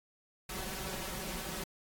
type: noise with comb filter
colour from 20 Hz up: pink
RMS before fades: -40 dBFS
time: 0.49-1.64 s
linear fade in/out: 5 ms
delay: 5.3 ms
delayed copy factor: +1
effects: AAC 64 kbps